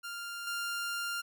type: tone with level steps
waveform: sawtooth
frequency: 1396.9 Hz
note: F6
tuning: in tune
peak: -35 / -30 dBFS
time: 0.03-1.22 s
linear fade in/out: 20 ms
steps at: 0.47 s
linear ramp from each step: 2 ms
effects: none